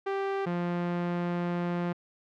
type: tone pair in turn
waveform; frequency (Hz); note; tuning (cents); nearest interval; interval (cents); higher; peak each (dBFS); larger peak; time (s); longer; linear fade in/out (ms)
sawtooth; 392 / 174.62; G4 / F3; 0 / 0; octave + major second; 1400; first; -24; neither; 0.06-0.46 / 0.46-1.93; second; 10
effects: low-pass 2000 Hz 12 dB/octave